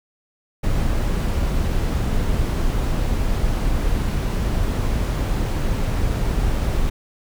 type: noise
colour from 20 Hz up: brown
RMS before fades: -20 dBFS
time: 0.63-6.9 s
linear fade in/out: 10 ms
effects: none